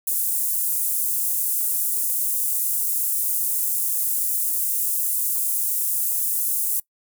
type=high-pass noise; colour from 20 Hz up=pink; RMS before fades=-23 dBFS; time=0.07-6.8 s; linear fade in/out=5 ms; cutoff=9500 Hz; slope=24 dB/octave; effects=noise-tail reverb RT60 0.1 s tail -22 dB re dry